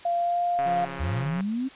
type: tone with pitch glide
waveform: sine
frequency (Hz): 691 to 701.1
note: F5 to F5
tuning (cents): -19 to +7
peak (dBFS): -22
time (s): 0.05-0.85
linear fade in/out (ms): 5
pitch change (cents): +26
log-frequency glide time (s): 0.17-0.41
type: click train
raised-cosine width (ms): 0.5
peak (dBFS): -21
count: 113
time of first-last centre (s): 0.59-1.408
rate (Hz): 137
type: tone with tremolo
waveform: sawtooth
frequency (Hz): 174.61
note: F3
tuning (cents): 0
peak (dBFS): -29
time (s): 0.65-1.29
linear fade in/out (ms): 20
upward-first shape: square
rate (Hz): 2.6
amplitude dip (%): 45
type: linear sweep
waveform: sine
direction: up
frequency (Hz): 66.3 to 272.7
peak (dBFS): -25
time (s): 0.99-1.69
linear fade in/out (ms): 20
effects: white hiss -47 dBFS RMS until 1.75 s + resampled to 8000 Hz